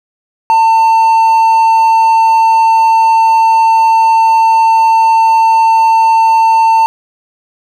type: tone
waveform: triangle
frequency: 898 Hz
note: A5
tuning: 35 cents sharp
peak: -3 dBFS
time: 0.5-6.86 s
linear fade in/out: 0 ms
effects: none